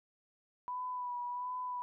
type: tone with vibrato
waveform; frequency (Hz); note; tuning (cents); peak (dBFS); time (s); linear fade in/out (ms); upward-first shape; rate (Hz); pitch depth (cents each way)
sine; 987.8; B5; 0; -36; 0.68-1.82; 0; sine; 1.4; 27
effects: none